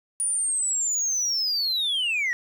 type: linear sweep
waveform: sine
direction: down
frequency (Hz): 9610 to 1864.7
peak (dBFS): -20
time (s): 0.2-2.33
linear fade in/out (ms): 0
effects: tanh soft clip ceiling -21 dBFS + 9-bit